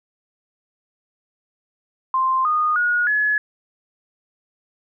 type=tone with pitch steps; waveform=sine; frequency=1046.5 / 1230.2 / 1446.2 / 1700 Hz; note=C6 / D#6 / F#6 / G#6; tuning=0 / -20 / -40 / +40 cents; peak=-16 dBFS; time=2.14-3.38 s; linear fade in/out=2 ms; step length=310 ms; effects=none